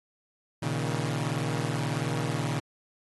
sawtooth tone cluster, 118.1 / 139.5 / 158 Hz, A#2 / C#3 / D#3, +23 / +11 / +27 cents, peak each -28 dBFS, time 0.62-2.6 s, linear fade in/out 10 ms, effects AAC 32 kbps

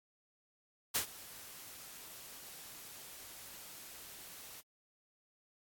white noise with ADSR envelope, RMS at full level -31 dBFS, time 0.94-4.62 s, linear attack 16 ms, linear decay 100 ms, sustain -20 dB, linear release 26 ms, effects AAC 64 kbps

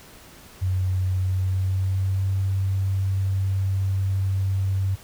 sine tone with pitch glide, 93 to 96.28 Hz, F#2 to G2, +9 to -31 cents, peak -20 dBFS, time 0.61-4.96 s, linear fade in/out 20 ms, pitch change +60 cents, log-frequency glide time 1.17-2.3 s, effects pink hiss -47 dBFS RMS until 5.03 s

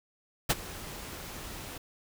pink noise with ADSR envelope, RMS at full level -22 dBFS, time 0.49-1.78 s, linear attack 15 ms, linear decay 32 ms, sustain -20 dB, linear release 6 ms, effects none

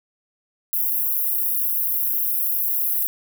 pink high-pass noise, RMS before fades -22 dBFS, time 0.73-3.07 s, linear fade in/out 0 ms, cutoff 12000 Hz, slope 48 dB/octave, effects none

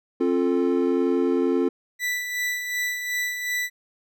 triangle chord, F major, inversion second, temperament equal with one note detuned, 267.3 / 349.2 / 440 Hz, C4 / F4 / A4, +37 / 0 / 0 cents, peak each -21 / -21 / -23 dBFS, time 0.2-1.69 s, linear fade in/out 10 ms
40% pulse tone with tremolo, 1975.5 Hz, B6, in tune, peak -22 dBFS, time 1.99-3.7 s, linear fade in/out 50 ms, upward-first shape sine, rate 2.7 Hz, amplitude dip 50%
effects none

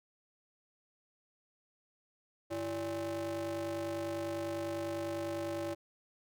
square ring-modulated tone, 120 Hz, B2, 49 cents flat, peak -33 dBFS, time 2.5-5.75 s, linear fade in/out 20 ms, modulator 455 Hz, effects none

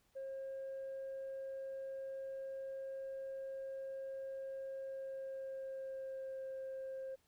sine tone with pitch glide, 537 to 530.5 Hz, C5 to C5, +45 to +24 cents, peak -40 dBFS, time 0.15-7.16 s, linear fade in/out 20 ms, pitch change -21 cents, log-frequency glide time 4.8-6.44 s, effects tanh soft clip ceiling -40 dBFS + pink hiss -75 dBFS RMS until 7.27 s

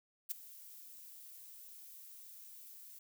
violet noise with ADSR envelope, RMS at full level -35 dBFS, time 0.29-2.99 s, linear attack 23 ms, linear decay 9 ms, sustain -19 dB, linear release 6 ms, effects none

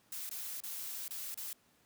blue noise with dropouts, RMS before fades -42 dBFS, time 0.12-1.53 s, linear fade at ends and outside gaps 2 ms, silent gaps 0.293-0.311 / 0.604-0.636 / 1.081-1.107 / 1.344-1.375 s, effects pink hiss -69 dBFS RMS until 1.85 s + high-pass 100 Hz 12 dB/octave

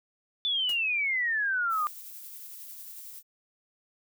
sine exponential sweep, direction down, 3523 to 1188 Hz, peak -25 dBFS, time 0.45-1.87 s, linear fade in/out 0 ms
white noise with exponential decay, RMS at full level -38 dBFS, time 0.69-0.81 s, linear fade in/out 2 ms, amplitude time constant 25 ms
violet noise with tremolo, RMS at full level -43 dBFS, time 1.69-3.23 s, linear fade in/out 50 ms, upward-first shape sine, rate 11 Hz, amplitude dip 25%
effects none

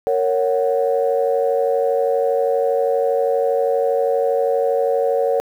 sine chord, F# major, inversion first, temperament just, 462.5 / 555 / 740 Hz, A#4 / C#5 / F#5, -14 / +2 / 0 cents, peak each -18 / -18 / -23 dBFS, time 0.07-5.4 s, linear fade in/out 0 ms, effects tanh soft clip ceiling -6 dBFS + 8-bit

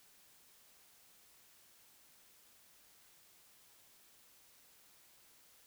silence, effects white hiss -65 dBFS RMS until 5.66 s

